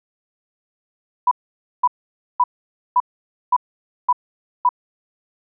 sine tone bursts, 987.8 Hz, B5, in tune, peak -11 dBFS, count 7, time 1.27-4.691 s, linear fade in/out 5 ms, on 43 ms, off 520 ms, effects none

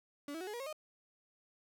35% pulse tone with pitch steps, 287.2 / 326.1 / 370.3 / 420.5 / 477.5 / 542.2 / 615.6 Hz, D4 / E4 / F#4 / G#4 / A#4 / C#5 / D#5, -39 / -19 / +1 / +22 / +42 / -38 / -19 cents, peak -39 dBFS, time 0.28-0.728 s, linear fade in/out 2 ms, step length 64 ms, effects none

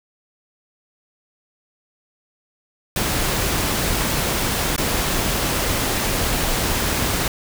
pink noise with dropouts, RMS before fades -21 dBFS, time 2.96-7.28 s, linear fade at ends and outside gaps 2 ms, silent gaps 4.763-4.779 s, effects none

